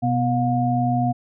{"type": "tone cluster", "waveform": "sine", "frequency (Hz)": [126.2, 246, 715], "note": ["B2", "B3", "F5"], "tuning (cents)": [38, -7, 41], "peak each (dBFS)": -22, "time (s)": [0.02, 1.13], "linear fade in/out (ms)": 20, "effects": []}